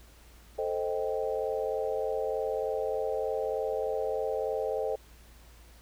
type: chord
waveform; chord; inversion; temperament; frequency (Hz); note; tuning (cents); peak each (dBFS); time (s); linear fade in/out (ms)
sine; A half-diminished seventh; none; equal; 440 / 523.3 / 622.3 / 784; A4 / C5 / Eb5 / G5; 0 / 0 / 0 / 0; -32 / -33 / -35 / -38; 0.58-4.96; 10
effects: added 57 Hz sine -53 dBFS peak until 5.81 s + pink hiss -58 dBFS RMS until 5.81 s